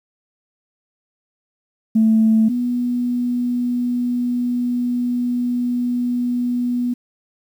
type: tone pair in turn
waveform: sine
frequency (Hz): 221 / 244.5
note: A3 / B3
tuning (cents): +8 / -17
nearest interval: major second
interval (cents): 175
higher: second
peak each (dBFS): -10 / -17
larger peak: first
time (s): 1.95-2.49 / 2.49-6.94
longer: second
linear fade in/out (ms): 10
effects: tanh soft clip ceiling -6 dBFS + 8-bit